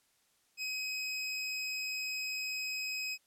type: tone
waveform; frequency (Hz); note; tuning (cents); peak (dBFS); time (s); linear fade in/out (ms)
25% pulse; 2533; D#7; +30; -31; 0.57-3.18; 50
effects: white hiss -72 dBFS RMS until 3.26 s + low-pass 12000 Hz 12 dB/octave